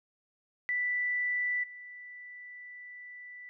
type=tone with level steps; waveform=sine; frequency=1975.5 Hz; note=B6; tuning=in tune; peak=-28 / -44 dBFS; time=0.69-3.49 s; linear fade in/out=0 ms; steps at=1.63 s; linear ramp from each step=10 ms; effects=none